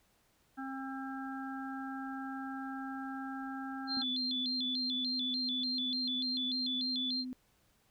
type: harmonic tone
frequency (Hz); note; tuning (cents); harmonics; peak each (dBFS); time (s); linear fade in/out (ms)
267.3; C4; +37; 1 / 3 / 5 / 6; -40 / -45 / -47 / -48; 0.57-4.04; 20
type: tone with vibrato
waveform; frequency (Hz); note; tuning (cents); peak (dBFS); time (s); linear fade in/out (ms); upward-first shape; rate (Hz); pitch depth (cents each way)
sine; 3804; A#7; +34; -33; 3.87-7.25; 50; square; 3.4; 160
type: tone with pitch glide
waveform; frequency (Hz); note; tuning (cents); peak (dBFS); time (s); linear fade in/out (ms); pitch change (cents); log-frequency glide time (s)
sine; 252.6 to 254.5; B3 to C4; +39 to -48; -38; 3.97-7.33; 0; +13; 6.18-7.02
effects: pink hiss -71 dBFS RMS until 7.9 s